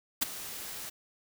white noise with ADSR envelope, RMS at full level -25 dBFS, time 0.21-0.9 s, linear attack 15 ms, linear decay 15 ms, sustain -16 dB, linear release 12 ms, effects none

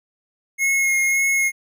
square tone with vibrato, 2161 Hz, C#7, 45 cents flat, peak -17 dBFS, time 0.58-1.52 s, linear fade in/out 50 ms, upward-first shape sine, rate 1.8 Hz, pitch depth 14 cents each way, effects none

